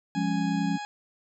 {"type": "harmonic tone", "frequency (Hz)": 831, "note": "G#5", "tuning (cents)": 1, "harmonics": [1, 2, 3, 4, 5, 6, 8, 9], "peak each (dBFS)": [-35, -41, -45, -47, -49, -51, -53, -54], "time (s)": [0.15, 0.85], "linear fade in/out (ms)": 0}
{"type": "chord", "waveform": "sine", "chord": "Db major", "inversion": "first", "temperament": "equal with one note detuned", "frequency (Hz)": [174.61, 204.7, 277.2], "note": ["F3", "Ab3", "Db4"], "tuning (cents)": [0, -25, 0], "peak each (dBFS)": [-28, -29, -29], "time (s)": [0.15, 0.78], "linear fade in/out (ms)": 20}
{"effects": []}